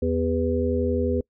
harmonic tone with a mistuned harmonic, 82.5 Hz, E2, 2 cents sharp, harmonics 1 / 3 / 5 / 6, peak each -26 / -26 / -27 / -26 dBFS, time 0.02-1.21 s, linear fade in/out 5 ms, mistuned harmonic 5, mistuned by -38 cents, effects noise-tail reverb RT60 0.1 s tail -25 dB re dry

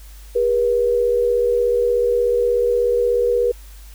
sine tone pair together, 404.9 / 481.5 Hz, G#4 / B4, -44 / -44 cents, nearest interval minor third, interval 300 cents, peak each -22 / -15 dBFS, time 0.35-3.52 s, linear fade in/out 10 ms, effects added 50 Hz sine -37 dBFS peak until 3.94 s + white hiss -48 dBFS RMS until 3.94 s

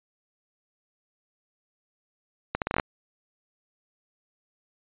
accelerating click train, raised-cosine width 0.5 ms, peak -10 dBFS, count 8, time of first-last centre 2.55-2.798 s, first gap 68 ms, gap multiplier 0.77, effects resampled to 8000 Hz

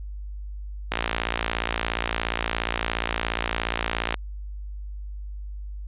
click train, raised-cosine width 0.3 ms, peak -7 dBFS, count 185, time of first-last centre 0.92-4.142 s, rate 57.1 Hz, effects added 50 Hz sine -32 dBFS peak until 5.87 s + resampled to 8000 Hz

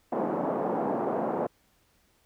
white band-pass noise, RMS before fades -29 dBFS, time 0.12-1.47 s, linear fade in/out 5 ms, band 180 to 830 Hz, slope 24 dB/octave, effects pink hiss -67 dBFS RMS until 2.25 s

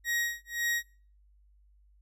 40% pulse tone with tremolo, 1890 Hz, A#6, 23 cents sharp, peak -26 dBFS, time 0.04-0.83 s, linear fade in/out 50 ms, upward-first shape sine, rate 1.9 Hz, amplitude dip 100%, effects noise-tail reverb RT60 0.4 s tail -23 dB re dry + added 50 Hz sine -59 dBFS peak until 2.01 s

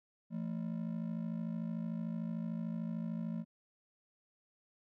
triangle ring-modulated tone, 197.2 Hz, G3, 11 cents sharp, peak -31 dBFS, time 0.3-3.45 s, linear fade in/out 50 ms, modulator 26.7 Hz, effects none

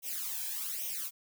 blue noise with flanger, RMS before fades -37 dBFS, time 0.02-1.11 s, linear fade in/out 50 ms, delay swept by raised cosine 0.33 to 1.24 ms, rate 1.2 Hz, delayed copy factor +0.95, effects none

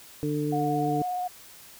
harmonic tone, 148.7 Hz, D3, 22 cents sharp, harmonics 1 / 2 / 3, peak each -30 / -28 / -31 dBFS, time 0.23-1.02 s, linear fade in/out 0 ms
sine tone with vibrato, 725 Hz, F#5, 35 cents flat, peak -27 dBFS, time 0.52-1.28 s, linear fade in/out 10 ms, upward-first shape triangle, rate 17 Hz, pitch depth 20 cents each way
effects white hiss -49 dBFS RMS until 1.79 s

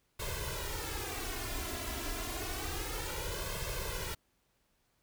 pink noise with flanger, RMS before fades -38 dBFS, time 0.19-4.15 s, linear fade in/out 10 ms, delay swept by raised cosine 1.9 to 3 ms, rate 0.29 Hz, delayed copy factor +1, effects pink hiss -75 dBFS RMS until 5.02 s

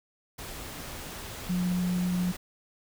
sine tone in noise, 179.6 Hz, F3, 49 cents sharp, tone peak -25 dBFS, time 1.49-2.32 s, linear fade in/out 10 ms, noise pink, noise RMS -40 dBFS, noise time 0.38-2.37 s, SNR +12 dB, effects none

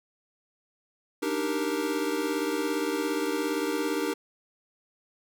square chord, Eb major seventh, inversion third, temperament equal, 293.7 / 311.1 / 392 / 466.2 Hz, D4 / Eb4 / G4 / Bb4, 0 / 0 / 0 / 0 cents, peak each -33 dBFS, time 1.22-4.14 s, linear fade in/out 10 ms, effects none

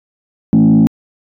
sine tone with frequency modulation, 221.2 Hz, A3, 9 cents sharp, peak -4 dBFS, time 0.53-0.87 s, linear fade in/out 0 ms, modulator 53.8 Hz, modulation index 1.1, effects tanh soft clip ceiling -3 dBFS

